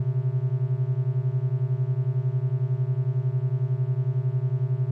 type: beating tone pair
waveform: triangle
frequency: 123.2 / 134.2 Hz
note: B2 / C3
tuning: -4 / +44 cents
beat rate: 11 Hz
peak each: -23 dBFS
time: 0-4.91 s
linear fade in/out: 5 ms
effects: none